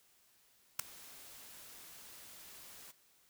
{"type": "noise with ADSR envelope", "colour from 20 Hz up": "white", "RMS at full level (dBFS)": -30, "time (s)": [0.79, 2.92], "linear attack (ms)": 6, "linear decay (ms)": 4, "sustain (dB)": -24, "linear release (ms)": 14, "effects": ["white hiss -69 dBFS RMS until 3.29 s"]}